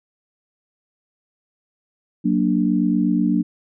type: chord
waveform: sine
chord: Gb augmented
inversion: none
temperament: equal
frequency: 185 / 233.1 / 293.7 Hz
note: Gb3 / Bb3 / D4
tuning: 0 / 0 / 0 cents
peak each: -20 dBFS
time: 2.24-3.43 s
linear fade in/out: 20 ms
effects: none